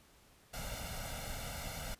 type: noise with comb filter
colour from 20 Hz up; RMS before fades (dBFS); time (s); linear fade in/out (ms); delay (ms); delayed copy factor
pink; -42; 0.53-1.95; 10; 1.4; +0.8
effects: pink hiss -64 dBFS RMS until 1.99 s + resampled to 32000 Hz